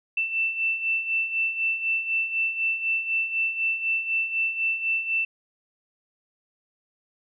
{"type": "beating tone pair", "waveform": "sine", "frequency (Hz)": [2666, 2670], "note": ["E7", "E7"], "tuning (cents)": [19, 22], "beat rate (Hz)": 4, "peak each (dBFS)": [-30, -24], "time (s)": [0.17, 5.25], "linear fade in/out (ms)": 5, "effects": []}